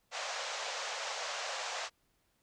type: band-pass noise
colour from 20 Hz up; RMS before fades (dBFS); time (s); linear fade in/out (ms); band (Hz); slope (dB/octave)
pink; -39; 0.11-1.9; 50; 520 to 7200; 48
effects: pink hiss -75 dBFS RMS until 2.42 s